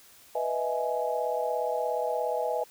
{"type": "chord", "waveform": "sine", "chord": "E major seventh", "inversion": "second", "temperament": "equal with one note detuned", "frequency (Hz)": [493.9, 622.3, 659.3, 835.9], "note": ["B4", "D#5", "E5", "G#5"], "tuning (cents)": [0, 0, 0, 11], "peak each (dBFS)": [-31, -32, -33, -32], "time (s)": [0.35, 2.64], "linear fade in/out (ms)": 5, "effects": ["white hiss -55 dBFS RMS until 2.7 s"]}